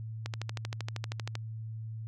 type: click train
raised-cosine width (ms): 0.2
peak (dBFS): -19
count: 15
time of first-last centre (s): 0.26-1.354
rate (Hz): 12.8
effects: added 111 Hz sine -37 dBFS peak until 2.07 s